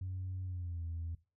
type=tone with pitch glide; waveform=sine; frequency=92.9 to 83.24 Hz; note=F#2 to E2; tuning=+7 to +17 cents; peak=-36 dBFS; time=0.01-1.15 s; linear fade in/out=5 ms; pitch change=-190 cents; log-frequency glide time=0.44-0.84 s; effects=noise-tail reverb RT60 0.3 s tail -19 dB re dry + tanh soft clip ceiling -34 dBFS